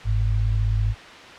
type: tone pair together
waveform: sine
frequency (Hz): 49.69 / 105.3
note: G1 / G#2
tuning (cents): +24 / +24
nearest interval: octave + minor second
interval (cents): 1300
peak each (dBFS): -21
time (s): 0.04-0.95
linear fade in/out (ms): 50
effects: white hiss -40 dBFS RMS until 1.38 s + low-pass 3000 Hz 12 dB/octave